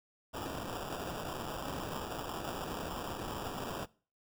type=noise with sample-and-hold; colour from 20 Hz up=white; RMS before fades=-40 dBFS; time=0.33-3.86 s; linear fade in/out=20 ms; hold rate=2100 Hz; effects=noise-tail reverb RT60 0.4 s tail -22 dB re dry